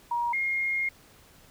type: tone pair in turn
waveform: sine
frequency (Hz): 950 / 2137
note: A#5 / C7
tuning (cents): +33 / +36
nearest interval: octave + major second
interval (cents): 1403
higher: second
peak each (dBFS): -25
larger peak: neither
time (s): 0.11-0.33 / 0.33-0.89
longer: second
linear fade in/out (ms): 5
effects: pink hiss -56 dBFS RMS until 1.5 s